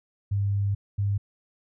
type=tone pair in turn; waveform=sine; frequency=100.2 / 100.65 Hz; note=G2 / G2; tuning=+38 / +46 cents; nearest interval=unison; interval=8 cents; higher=second; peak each=-22 dBFS; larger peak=neither; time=0.31-0.75 / 0.98-1.18 s; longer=first; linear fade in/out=10 ms; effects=none